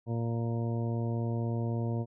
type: harmonic tone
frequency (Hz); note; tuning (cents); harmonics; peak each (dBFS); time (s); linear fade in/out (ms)
116.3; A#2; -4; 1 / 2 / 3 / 4 / 5 / 6 / 8; -30 / -36 / -40 / -42 / -44 / -46 / -48; 0.06-2.06; 50
effects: none